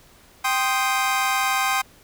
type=chord; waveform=25% pulse; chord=C minor; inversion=second; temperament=equal; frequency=784 / 1046.5 / 1244.5 Hz; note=G5 / C6 / Eb6; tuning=0 / 0 / 0 cents; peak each=-20 / -20 / -22 dBFS; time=0.44-1.82 s; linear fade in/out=10 ms; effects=pink hiss -52 dBFS RMS until 2.03 s